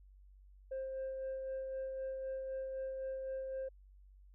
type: tone with tremolo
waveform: sine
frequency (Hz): 529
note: C5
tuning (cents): +19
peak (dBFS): -35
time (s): 0.71-3.69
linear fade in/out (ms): 10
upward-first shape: sine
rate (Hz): 3.9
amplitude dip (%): 35
effects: tanh soft clip ceiling -36 dBFS + added 48 Hz sine -57 dBFS peak until 4.34 s